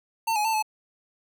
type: tone with pitch steps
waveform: square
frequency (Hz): 901 / 841 / 890 / 863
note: A5 / G#5 / A5 / A5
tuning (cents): +41 / +22 / +20 / -34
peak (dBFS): -23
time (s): 0.27-0.626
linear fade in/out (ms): 10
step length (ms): 89
effects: none